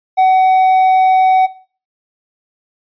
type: tone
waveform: triangle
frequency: 752 Hz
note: F#5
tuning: 28 cents sharp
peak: -5 dBFS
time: 0.17-1.47 s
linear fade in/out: 20 ms
effects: noise-tail reverb RT60 0.4 s tail -18 dB re dry + resampled to 11025 Hz